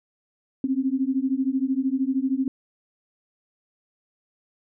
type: beating tone pair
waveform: sine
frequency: 258.9 / 271.9 Hz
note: C4 / C#4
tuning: -18 / -33 cents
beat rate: 13 Hz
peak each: -24 dBFS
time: 0.64-2.48 s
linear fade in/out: 2 ms
effects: none